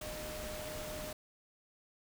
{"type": "tone in noise", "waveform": "sine", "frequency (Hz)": 612, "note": "D#5", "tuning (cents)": -29, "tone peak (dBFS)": -44, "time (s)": [0.01, 1.13], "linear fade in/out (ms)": 5, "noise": "pink", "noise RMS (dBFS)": -44, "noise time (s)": [0.01, 1.13], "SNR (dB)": -3, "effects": []}